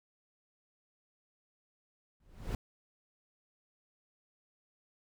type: noise with exponential growth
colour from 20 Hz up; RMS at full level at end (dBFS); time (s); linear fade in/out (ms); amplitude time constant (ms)
brown; -31; 2.2-2.55; 2; 75
effects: none